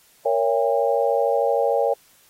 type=chord; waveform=sine; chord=A# diminished seventh; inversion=none; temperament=just; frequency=466.2 / 559.4 / 671.3 / 805.5 Hz; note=A#4 / C#5 / E5 / G5; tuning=0 / +16 / +31 / +47 cents; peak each=-22 / -21 / -26 / -24 dBFS; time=0.25-1.94 s; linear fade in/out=10 ms; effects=white hiss -56 dBFS RMS until 2.29 s + AAC 48 kbps